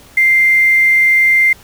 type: tone with quantisation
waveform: sine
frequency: 2093 Hz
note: C7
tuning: in tune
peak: -7 dBFS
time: 0.17-1.53 s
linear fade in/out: 5 ms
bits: 5
effects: pink hiss -42 dBFS RMS until 1.63 s